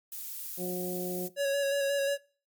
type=noise; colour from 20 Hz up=violet; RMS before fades=-39 dBFS; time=0.12-1.28 s; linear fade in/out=2 ms
type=harmonic tone; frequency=180.6 Hz; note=F#3; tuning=42 cents flat; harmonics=1 / 2 / 3 / 4; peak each=-35 / -35 / -39 / -46 dBFS; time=0.57-1.3 s; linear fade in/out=50 ms
type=tone with vibrato; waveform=square; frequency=559 Hz; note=C#5; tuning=14 cents sharp; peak=-27 dBFS; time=1.36-2.18 s; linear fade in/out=50 ms; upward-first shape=square; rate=5.6 Hz; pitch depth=18 cents each way
effects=noise-tail reverb RT60 0.4 s tail -21 dB re dry + MP3 96 kbps